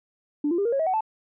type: tone with pitch steps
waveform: sine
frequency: 293.7 / 343.3 / 401.2 / 468.9 / 548.1 / 640.6 / 748.7 / 875 Hz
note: D4 / F4 / G4 / A#4 / C#5 / E5 / F#5 / A5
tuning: 0 / -30 / +40 / +10 / -20 / -50 / +20 / -10 cents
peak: -20 dBFS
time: 0.44-1.008 s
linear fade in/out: 5 ms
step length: 71 ms
effects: tanh soft clip ceiling -16 dBFS